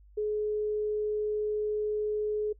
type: tone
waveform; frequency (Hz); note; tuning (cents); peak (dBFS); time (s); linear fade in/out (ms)
sine; 423.1; G#4; +32; -27; 0.17-2.53; 10
effects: noise-tail reverb RT60 0.1 s tail -24 dB re dry + added 50 Hz sine -53 dBFS peak until 2.59 s